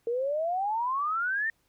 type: exponential sweep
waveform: sine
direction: up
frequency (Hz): 456.9 to 1849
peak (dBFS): -26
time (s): 0.07-1.5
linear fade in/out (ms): 2
effects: pink hiss -71 dBFS RMS until 1.68 s